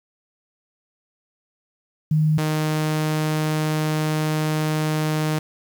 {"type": "tone pair in turn", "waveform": ["sine", "sawtooth"], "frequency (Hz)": [154.7, 154.7], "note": ["D#3", "D#3"], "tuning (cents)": [-10, -10], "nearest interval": "unison", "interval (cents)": 0, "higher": "neither", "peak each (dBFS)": [-15, -16], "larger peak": "first", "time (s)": [[2.11, 2.38], [2.38, 5.39]], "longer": "second", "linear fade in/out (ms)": 5, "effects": ["8-bit"]}